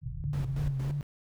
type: low-pass noise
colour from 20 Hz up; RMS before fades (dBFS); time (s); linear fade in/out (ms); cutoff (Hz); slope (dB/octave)
white; -37; 0.01-0.72; 50; 160; 96
type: tone with vibrato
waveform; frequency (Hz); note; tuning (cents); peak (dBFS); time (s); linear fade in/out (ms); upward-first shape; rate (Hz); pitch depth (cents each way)
sine; 138.59; C#3; 0; -29; 0.24-1.01; 0; sine; 3.2; 77
type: noise with tremolo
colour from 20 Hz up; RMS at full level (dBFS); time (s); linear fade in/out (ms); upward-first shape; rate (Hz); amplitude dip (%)
brown; -37; 0.33-1.03; 2; square; 4.3; 75
effects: none